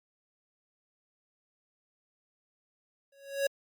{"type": "tone with exponential growth", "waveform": "square", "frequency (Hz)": 554.4, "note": "C#5", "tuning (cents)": 0, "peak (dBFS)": -24, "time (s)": [3.12, 3.47], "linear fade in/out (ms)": 5, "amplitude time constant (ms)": 75, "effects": ["Opus 48 kbps"]}